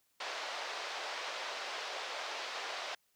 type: band-pass noise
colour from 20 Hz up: pink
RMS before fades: -41 dBFS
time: 0.2-2.95 s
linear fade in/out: 5 ms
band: 540 to 5300 Hz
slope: 24 dB/octave
effects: white hiss -75 dBFS RMS until 3.15 s